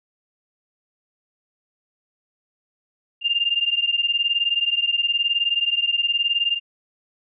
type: beating tone pair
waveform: sine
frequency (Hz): 2794 / 2813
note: F7 / F7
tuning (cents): 0 / +12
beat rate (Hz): 19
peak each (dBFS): -21 / -22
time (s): 3.21-6.6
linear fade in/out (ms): 50
effects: none